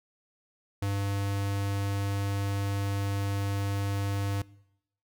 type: tone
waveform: square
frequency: 99.7 Hz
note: G2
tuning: 30 cents sharp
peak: -28 dBFS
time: 0.82-4.42 s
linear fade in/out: 5 ms
effects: noise-tail reverb RT60 0.8 s tail -22 dB re dry